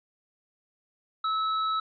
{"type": "tone with hard clipping", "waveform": "sine", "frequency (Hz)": 1300, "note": "E6", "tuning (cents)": -24, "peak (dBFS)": -27, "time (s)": [1.24, 1.8], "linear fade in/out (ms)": 5, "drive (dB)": 13, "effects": ["resampled to 11025 Hz"]}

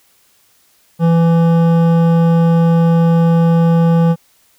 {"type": "tone with hard clipping", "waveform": "triangle", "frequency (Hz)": 166.9, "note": "E3", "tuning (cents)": 22, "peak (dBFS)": -10, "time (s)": [0.99, 4.16], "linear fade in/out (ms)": 50, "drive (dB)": 16, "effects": ["white hiss -54 dBFS RMS until 4.58 s"]}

